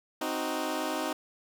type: chord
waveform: 15% pulse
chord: C diminished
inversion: none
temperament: equal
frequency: 261.6 / 311.1 / 370 Hz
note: C4 / Eb4 / Gb4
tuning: 0 / 0 / 0 cents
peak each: -29 / -26 / -31 dBFS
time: 0.21-1.13 s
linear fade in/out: 5 ms
effects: none